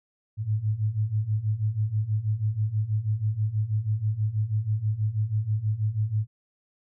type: beating tone pair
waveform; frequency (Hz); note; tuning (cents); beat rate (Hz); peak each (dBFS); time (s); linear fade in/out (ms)
sine; 103.83 / 110.03; G#2 / A2; 0 / 0; 6.2; -28 / -25; 0.37-6.27; 50
effects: none

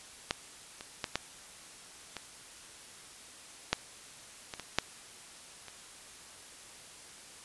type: clicks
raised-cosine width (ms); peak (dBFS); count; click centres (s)
0.2; -11 / -25 / -15 / -12 / -21 / -8 / -21 / -22 / -7 / -28; 10; 0.309 / 0.809 / 1.042 / 1.156 / 2.167 / 3.73 / 4.538 / 4.597 / 4.786 / 5.683
effects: white hiss -51 dBFS RMS until 7.44 s + resampled to 24000 Hz

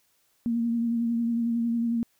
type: tone with vibrato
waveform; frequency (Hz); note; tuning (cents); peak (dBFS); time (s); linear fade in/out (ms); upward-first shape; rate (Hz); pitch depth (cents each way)
sine; 233.1; A#3; 0; -23; 0.46-2.03; 0; triangle; 11; 33
effects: white hiss -68 dBFS RMS until 2.19 s

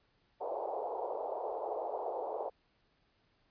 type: band-pass noise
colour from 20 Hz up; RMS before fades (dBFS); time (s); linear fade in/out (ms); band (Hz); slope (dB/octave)
pink; -38; 0.4-2.5; 20; 420 to 900; 48
effects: pink hiss -73 dBFS RMS until 3.5 s + resampled to 11025 Hz

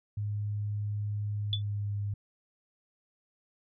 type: tone with pitch glide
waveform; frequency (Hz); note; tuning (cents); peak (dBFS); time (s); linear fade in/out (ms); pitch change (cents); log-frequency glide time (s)
sine; 103.83 to 101.93; G#2 to G#2; 0 to -32; -30; 0.17-2.14; 5; -32; 1.35-2
type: tone with exponential decay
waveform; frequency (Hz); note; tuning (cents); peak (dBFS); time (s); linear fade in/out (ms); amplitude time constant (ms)
sine; 3462; A7; -29; -24; 1.53-1.62; 1; 19
effects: none

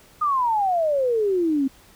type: exponential sweep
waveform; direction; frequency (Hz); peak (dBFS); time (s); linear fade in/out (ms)
sine; down; 1244.5 to 261.6; -18; 0.21-1.68; 10
effects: pink hiss -52 dBFS RMS until 1.95 s

